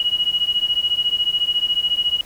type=beating tone pair; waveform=sine; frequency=2900 / 2914 Hz; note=F#7 / F#7; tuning=-35 / -27 cents; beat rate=14 Hz; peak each=-20 dBFS; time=0-2.21 s; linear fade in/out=2 ms; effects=pink hiss -44 dBFS RMS until 2.25 s